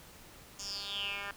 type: tone with band-pass filter sweep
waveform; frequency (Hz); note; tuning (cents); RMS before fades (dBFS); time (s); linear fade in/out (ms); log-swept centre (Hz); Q
10% pulse; 200.7; G3; +41; -39; 0.59-1.31; 2; 6300 to 1800; 7.4
effects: pink hiss -54 dBFS RMS until 1.36 s